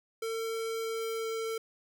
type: tone with pitch glide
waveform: square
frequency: 451.4 to 448.8 Hz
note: A4 to A4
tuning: +44 to +34 cents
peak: -33 dBFS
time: 0.22-1.58 s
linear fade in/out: 5 ms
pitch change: -10 cents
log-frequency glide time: 0.75-1.35 s
effects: none